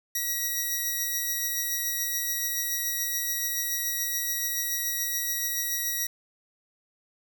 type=tone pair together; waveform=10% pulse; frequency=1922 / 5759 Hz; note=B6 / F#8; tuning=-48 / -48 cents; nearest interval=octave + perfect fifth; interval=1900 cents; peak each=-23 dBFS; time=0.15-6.07 s; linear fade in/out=5 ms; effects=9-bit